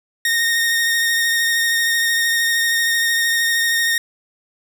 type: tone with vibrato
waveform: sawtooth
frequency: 1849 Hz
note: A#6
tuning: 15 cents flat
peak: -12 dBFS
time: 0.25-3.98 s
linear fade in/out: 2 ms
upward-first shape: triangle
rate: 13 Hz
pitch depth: 21 cents each way
effects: none